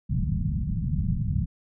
white low-pass noise, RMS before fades -26 dBFS, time 0.09-1.46 s, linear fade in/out 20 ms, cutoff 190 Hz, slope 48 dB/octave, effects none

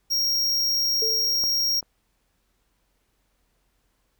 square tone, 5588 Hz, F8, in tune, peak -21 dBFS, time 0.1-1.81 s, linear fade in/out 20 ms
sine tone with exponential decay, 444 Hz, A4, 16 cents sharp, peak -26 dBFS, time 1.02-1.53 s, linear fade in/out 2 ms, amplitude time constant 110 ms
clicks, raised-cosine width 1 ms, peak -23 / -32 dBFS, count 2, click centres 1.438 / 1.828 s
effects added 44 Hz sine -70 dBFS peak until 4.19 s + pink hiss -71 dBFS RMS until 4.19 s

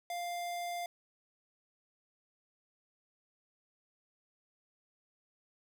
square tone, 698.5 Hz, F5, in tune, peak -37 dBFS, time 0.1-0.86 s, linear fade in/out 2 ms, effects none

